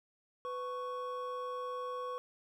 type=tone pair together; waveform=triangle; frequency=499.6 / 1108.7 Hz; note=B4 / C#6; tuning=+20 / 0 cents; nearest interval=octave + major second; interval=1380 cents; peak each=-38 / -38 dBFS; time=0.45-2.18 s; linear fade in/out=0 ms; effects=none